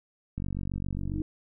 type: click train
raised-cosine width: 5 ms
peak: -21 dBFS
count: 40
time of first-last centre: 0.38-1.203 s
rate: 47.4 Hz
type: tone with exponential growth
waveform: sine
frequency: 311.1 Hz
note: D#4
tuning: in tune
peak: -27 dBFS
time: 0.97-1.22 s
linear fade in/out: 2 ms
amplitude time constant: 54 ms
effects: none